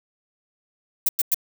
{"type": "noise bursts", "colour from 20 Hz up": "violet", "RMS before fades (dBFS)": -19, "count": 3, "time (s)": [1.06, 1.345], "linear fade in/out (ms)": 5, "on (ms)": 29, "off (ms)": 99, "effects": []}